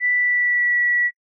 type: tone with pitch glide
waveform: sine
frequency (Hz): 1975.5 to 1941.6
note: B6 to B6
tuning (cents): 0 to -30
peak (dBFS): -16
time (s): 0-1.11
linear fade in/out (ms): 50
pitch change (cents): -30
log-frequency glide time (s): 0.13-0.79
effects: noise-tail reverb RT60 0.1 s tail -25 dB re dry